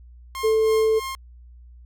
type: tone with tremolo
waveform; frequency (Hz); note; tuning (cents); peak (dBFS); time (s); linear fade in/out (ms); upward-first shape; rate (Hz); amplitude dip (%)
sawtooth; 1065; C6; +30; -24; 0.35-1.15; 0; sine; 3.1; 65
type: tone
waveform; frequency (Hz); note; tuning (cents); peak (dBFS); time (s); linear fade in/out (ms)
sine; 440; A4; 0; -16; 0.43-1; 20
effects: added 60 Hz sine -43 dBFS peak until 1.85 s